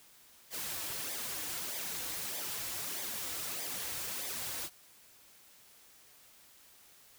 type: noise with flanger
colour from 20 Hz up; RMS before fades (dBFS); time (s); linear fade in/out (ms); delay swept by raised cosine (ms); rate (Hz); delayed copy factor
white; -39; 0.5-4.7; 50; 0.71 to 5.01; 1.6; -0.6
effects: white hiss -60 dBFS RMS until 7.18 s